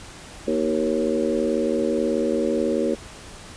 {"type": "harmonic tone with a mistuned harmonic", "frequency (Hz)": 78.3, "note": "D#2", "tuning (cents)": 11, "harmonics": [3, 4, 5, 6, 7], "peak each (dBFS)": [-26, -26, -26, -26, -26], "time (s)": [0.47, 2.95], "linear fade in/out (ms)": 10, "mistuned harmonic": 5, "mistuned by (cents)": -29, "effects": ["pink hiss -41 dBFS RMS until 3.56 s", "resampled to 22050 Hz"]}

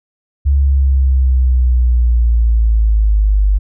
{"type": "linear sweep", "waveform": "sine", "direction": "down", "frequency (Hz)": [70.3, 49], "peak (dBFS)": -8, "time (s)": [0.45, 3.59], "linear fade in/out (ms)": 20, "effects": []}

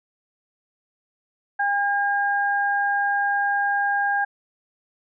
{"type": "tone pair together", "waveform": "sine", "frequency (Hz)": [807, 1617.1], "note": ["G#5", "G#6"], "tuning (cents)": [-50, -47], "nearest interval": "octave", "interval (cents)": 1203, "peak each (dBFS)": -22, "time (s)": [1.59, 4.25], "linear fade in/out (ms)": 10, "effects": []}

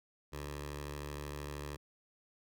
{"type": "tone with notch filter", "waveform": "10% pulse", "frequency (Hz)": 73, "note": "D2", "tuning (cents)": -10, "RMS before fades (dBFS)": -43, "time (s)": [0.32, 1.77], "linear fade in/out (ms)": 20, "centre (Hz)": 230, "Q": 1.3, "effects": []}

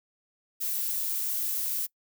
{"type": "noise", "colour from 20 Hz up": "violet", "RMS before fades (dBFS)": -30, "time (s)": [0.6, 1.87], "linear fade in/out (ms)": 20, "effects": ["noise-tail reverb RT60 0.1 s tail -23 dB re dry"]}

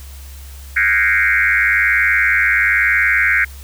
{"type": "tone with frequency modulation", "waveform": "sine", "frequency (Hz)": 1864.7, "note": "A#6", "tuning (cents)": 0, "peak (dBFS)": -11, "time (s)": [0.76, 3.45], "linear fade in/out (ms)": 10, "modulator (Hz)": 101, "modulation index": 3.9, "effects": ["added 68 Hz sine -32 dBFS peak until 3.63 s", "white hiss -42 dBFS RMS until 3.63 s"]}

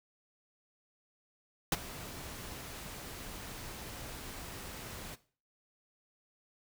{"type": "noise with ADSR envelope", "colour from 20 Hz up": "pink", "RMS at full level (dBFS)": -26, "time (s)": [1.72, 5.16], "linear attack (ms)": 4, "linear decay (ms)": 29, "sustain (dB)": -19, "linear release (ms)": 20, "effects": ["noise-tail reverb RT60 0.4 s tail -17 dB re dry"]}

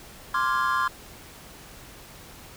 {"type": "chord", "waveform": "triangle", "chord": "D half-diminished seventh", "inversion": "third", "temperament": "equal", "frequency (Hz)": [1046.5, 1174.7, 1396.9, 1661.2], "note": ["C6", "D6", "F6", "Ab6"], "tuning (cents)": [0, 0, 0, 0], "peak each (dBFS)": [-23, -26, -27, -29], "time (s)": [0.34, 0.88], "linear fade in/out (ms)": 5, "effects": ["pink hiss -46 dBFS RMS until 2.56 s"]}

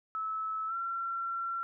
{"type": "tone with pitch glide", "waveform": "sine", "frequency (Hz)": [1302, 1360.4], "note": ["E6", "F6"], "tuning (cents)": [-22, -46], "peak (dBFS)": -32, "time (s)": [0.15, 1.63], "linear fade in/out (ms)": 0, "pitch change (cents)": 76, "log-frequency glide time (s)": [0.67, 0.74], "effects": []}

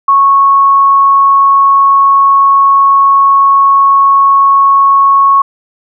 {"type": "tone", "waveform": "sine", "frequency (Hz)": 1103, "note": "C#6", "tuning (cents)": -9, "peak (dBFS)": -3, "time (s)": [0.08, 5.42], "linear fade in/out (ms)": 5, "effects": []}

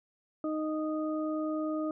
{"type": "harmonic tone", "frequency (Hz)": 309.9, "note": "D#4", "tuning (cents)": -7, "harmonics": [1, 2, 4], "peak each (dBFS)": [-31, -36, -41], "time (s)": [0.44, 1.91], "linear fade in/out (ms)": 2, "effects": []}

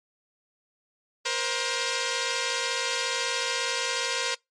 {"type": "tone pair together", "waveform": "5% pulse", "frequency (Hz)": [474.2, 525.3], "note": ["A#4", "C5"], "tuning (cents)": [30, 7], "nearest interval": "major second", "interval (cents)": 177, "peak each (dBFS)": -17, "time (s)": [1.25, 4.35], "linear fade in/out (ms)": 10, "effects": ["noise-tail reverb RT60 0.2 s tail -26 dB re dry", "MP3 48 kbps"]}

